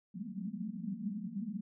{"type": "band-pass noise", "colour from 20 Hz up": "pink", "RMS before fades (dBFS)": -40, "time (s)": [0.14, 1.61], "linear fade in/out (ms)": 10, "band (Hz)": [180, 230], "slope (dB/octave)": 96, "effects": []}